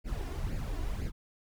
brown noise with flanger, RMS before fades -34 dBFS, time 0.04-1.12 s, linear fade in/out 50 ms, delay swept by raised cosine 0.42 to 2.92 ms, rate 2 Hz, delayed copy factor +0.7, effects none

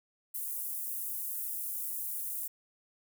pink high-pass noise, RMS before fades -37 dBFS, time 0.34-2.48 s, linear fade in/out 10 ms, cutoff 11000 Hz, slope 24 dB/octave, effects none

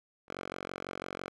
5% pulse tone with band-pass filter, 46 Hz, F#1, 9 cents flat, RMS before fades -42 dBFS, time 0.28-1.29 s, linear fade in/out 10 ms, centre 1200 Hz, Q 0.6, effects none

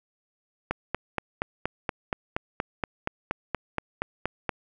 click train, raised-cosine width 0.5 ms, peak -11 dBFS, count 17, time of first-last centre 0.71-4.493 s, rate 4.23 Hz, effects none

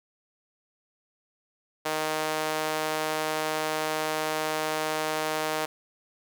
sawtooth tone with high-pass filter, 155.56 Hz, D#3, in tune, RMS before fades -29 dBFS, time 1.85-5.66 s, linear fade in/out 10 ms, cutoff 580 Hz, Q 1.1, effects none

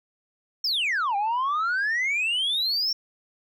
sine exponential two-way sweep, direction down then up, 5550 to 784 to 5550 Hz, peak -20 dBFS, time 0.64-2.93 s, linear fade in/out 5 ms, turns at 1.16 s, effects tanh soft clip ceiling -21 dBFS

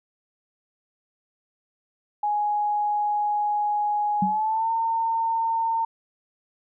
sine tone with pitch glide, 833 to 908.4 Hz, G#5 to A#5, +5 to -45 cents, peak -21 dBFS, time 2.23-5.85 s, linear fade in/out 5 ms, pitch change +150 cents, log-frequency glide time 4.21-4.7 s
sine tone with exponential decay, 190.6 Hz, G3, 48 cents flat, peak -18 dBFS, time 4.22-4.4 s, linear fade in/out 5 ms, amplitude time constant 39 ms
effects none

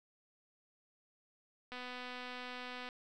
click train, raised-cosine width 0.3 ms, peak -30 dBFS, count 292, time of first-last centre 1.72-2.889 s, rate 249 Hz, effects none

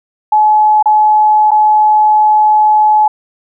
sine tone with dropouts, 853 Hz, G#5, 46 cents sharp, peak -5 dBFS, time 0.32-3.08 s, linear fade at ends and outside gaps 5 ms, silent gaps 0.827-0.857 / 1.508-1.515 s, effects none

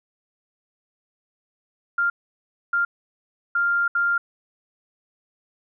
sine tone bursts at uneven times, 1396.9 Hz, F6, in tune, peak -18 dBFS, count 4, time 1.98-2.1 / 2.73-2.85 / 3.55-3.88 / 3.95-4.18 s, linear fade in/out 5 ms, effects none

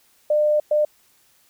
sine tone bursts at uneven times, 601 Hz, D5, 40 cents sharp, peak -15 dBFS, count 2, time 0.3-0.6 / 0.71-0.85 s, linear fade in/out 5 ms, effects white hiss -59 dBFS RMS until 1.49 s

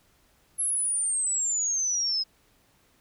sine exponential sweep, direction down, 11175 to 5070 Hz, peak -24 dBFS, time 0.58-2.24 s, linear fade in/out 20 ms, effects pink hiss -64 dBFS RMS until 3 s

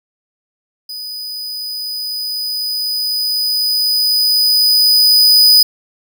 45% pulse tone with level ramp, 4978 Hz, D#8, in tune, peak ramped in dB -24 to -4 dBFS, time 0.89-5.63 s, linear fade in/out 5 ms, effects none

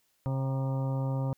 harmonic tone with a mistuned harmonic, 134 Hz, C3, 42 cents sharp, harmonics 1 / 2 / 3 / 4 / 5 / 6 / 7 / 8 / 9, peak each -28 / -38 / -48 / -39 / -50 / -47 / -44 / -57 / -50 dBFS, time 0.26-1.33 s, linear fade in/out 0 ms, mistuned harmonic 6, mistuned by -46 cents, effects white hiss -72 dBFS RMS until 1.37 s

